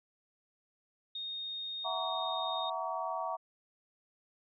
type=tone; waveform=sine; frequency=3702 Hz; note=A#7; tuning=13 cents flat; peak=-37 dBFS; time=1.15-2.7 s; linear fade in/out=5 ms
type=chord; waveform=sine; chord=F# dominant seventh; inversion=third; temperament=equal with one note detuned; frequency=659.3 / 740 / 932.3 / 1132.7 Hz; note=E5 / F#5 / A#5 / C#6; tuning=0 / 0 / 0 / +37 cents; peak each=-39 dBFS; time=1.84-3.37 s; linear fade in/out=20 ms
effects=none